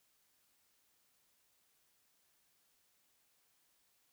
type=silence; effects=white hiss -75 dBFS RMS until 4.12 s